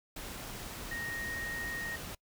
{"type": "tone in noise", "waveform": "sine", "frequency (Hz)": 1864.7, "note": "A#6", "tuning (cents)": 0, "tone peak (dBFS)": -37, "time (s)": [0.91, 1.96], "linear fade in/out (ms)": 5, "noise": "pink", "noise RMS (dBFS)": -43, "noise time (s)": [0.16, 2.15], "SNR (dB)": 3, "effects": ["noise-tail reverb RT60 0.1 s tail -24 dB re dry"]}